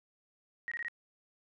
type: tone bursts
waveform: sine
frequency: 1885 Hz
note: A#6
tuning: 19 cents sharp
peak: -35 dBFS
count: 4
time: 0.68-0.883 s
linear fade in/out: 0 ms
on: 35 ms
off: 21 ms
effects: none